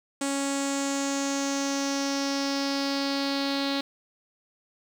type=tone with low-pass filter sweep; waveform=sawtooth; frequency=277.2 Hz; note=C#4; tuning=in tune; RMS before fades=-28 dBFS; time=0.21-3.81 s; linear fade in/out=5 ms; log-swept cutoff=8200 to 4100 Hz; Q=4.9; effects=8-bit